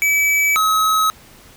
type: tone pair in turn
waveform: square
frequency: 2295 / 1279.9 Hz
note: D7 / D#6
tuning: -40 / +49 cents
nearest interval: minor seventh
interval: 1011 cents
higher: first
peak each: -14 / -14 dBFS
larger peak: neither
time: 0.02-0.56 / 0.56-1.1 s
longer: neither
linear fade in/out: 0 ms
effects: pink hiss -45 dBFS RMS until 1.56 s